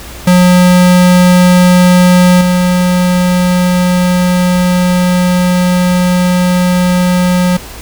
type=tone with level steps; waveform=square; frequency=180 Hz; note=F#3; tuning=47 cents flat; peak=-4 / -8 dBFS; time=0.27-7.57 s; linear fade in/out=5 ms; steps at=2.41 s; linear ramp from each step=2 ms; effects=added 60 Hz sine -31 dBFS peak until 7.81 s + pink hiss -29 dBFS RMS until 7.81 s